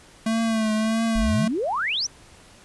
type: tone with vibrato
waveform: square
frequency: 221.5 Hz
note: A3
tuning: 12 cents sharp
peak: -21 dBFS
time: 0.26-1.48 s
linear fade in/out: 5 ms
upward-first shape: triangle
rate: 1.6 Hz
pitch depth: 53 cents each way
type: exponential sweep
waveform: sine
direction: up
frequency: 33.38 to 6230 Hz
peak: -22 dBFS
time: 1.15-2.07 s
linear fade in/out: 10 ms
effects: pink hiss -50 dBFS RMS until 2.64 s + resampled to 24000 Hz